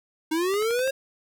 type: linear sweep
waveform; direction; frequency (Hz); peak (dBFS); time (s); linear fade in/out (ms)
square; up; 307.3 to 546; -23; 0.31-0.91; 10
type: click train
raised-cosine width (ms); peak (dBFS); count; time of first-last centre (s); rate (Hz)
0.3; -23; 5; 0.54-0.876; 11.9
effects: none